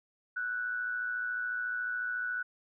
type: tone with amplitude modulation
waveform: sine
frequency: 1480 Hz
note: F#6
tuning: in tune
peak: -29 dBFS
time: 0.36-2.43 s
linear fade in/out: 10 ms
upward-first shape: sine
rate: 114 Hz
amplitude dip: 55%
effects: none